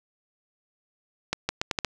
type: accelerating click train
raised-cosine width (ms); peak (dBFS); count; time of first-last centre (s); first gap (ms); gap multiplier
0.2; -8; 6; 1.33-1.847; 160; 0.78
effects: none